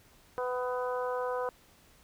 harmonic tone, 250 Hz, B3, 21 cents sharp, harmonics 2 / 3 / 4 / 5 / 6, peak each -32 / -40 / -37 / -41 / -44 dBFS, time 0.38-1.49 s, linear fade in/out 0 ms, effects pink hiss -61 dBFS RMS until 2.03 s

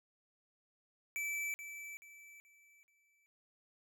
square tone with echo, 2316 Hz, D7, 25 cents flat, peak -37 dBFS, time 1.16-1.54 s, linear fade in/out 0 ms, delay 430 ms, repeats 4, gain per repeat -9 dB, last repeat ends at 3.26 s, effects none

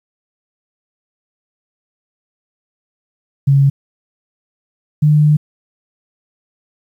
sine tone pair in turn, 138.59 / 150.34 Hz, C#3 / D3, 0 / +41 cents, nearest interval minor second, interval 141 cents, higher second, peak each -7 dBFS, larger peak neither, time 3.47-3.7 / 5.02-5.37 s, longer second, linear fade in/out 10 ms, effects 8-bit

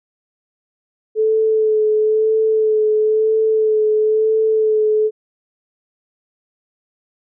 sine tone with vibrato, 434.2 Hz, A4, 23 cents flat, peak -12 dBFS, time 1.15-5.11 s, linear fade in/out 50 ms, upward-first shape sine, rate 1 Hz, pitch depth 21 cents each way, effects none

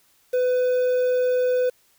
triangle tone with quantisation, 501 Hz, B4, 25 cents sharp, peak -16 dBFS, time 0.33-1.7 s, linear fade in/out 10 ms, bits 7, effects white hiss -61 dBFS RMS until 1.98 s

